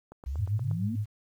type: click train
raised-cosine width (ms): 1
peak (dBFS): -32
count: 6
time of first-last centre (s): 0.12-0.712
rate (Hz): 8.44
type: exponential sweep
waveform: sine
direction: up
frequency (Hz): 61.3 to 246.9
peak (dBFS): -30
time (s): 0.26-0.96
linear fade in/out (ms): 10
type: tone with tremolo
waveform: sine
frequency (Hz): 105.5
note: G#2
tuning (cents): +28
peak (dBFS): -26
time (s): 0.38-1.06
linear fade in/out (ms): 20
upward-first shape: sine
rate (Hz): 6.9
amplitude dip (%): 70
effects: 10-bit